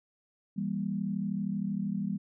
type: chord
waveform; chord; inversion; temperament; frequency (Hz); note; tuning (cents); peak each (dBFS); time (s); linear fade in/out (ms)
sine; E diminished; none; just; 164.81 / 197.78 / 237.3; E3 / G3 / Bb3; 0 / +16 / +31; -37 / -31 / -37; 0.56-2.18; 20
effects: none